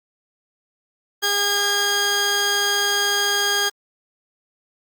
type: tone pair together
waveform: 15% pulse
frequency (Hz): 406 / 1624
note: G#4 / G#6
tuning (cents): -39 / -39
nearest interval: 2 octaves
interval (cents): 2400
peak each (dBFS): -18 / -13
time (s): 1.22-3.7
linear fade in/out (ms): 20
effects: Opus 32 kbps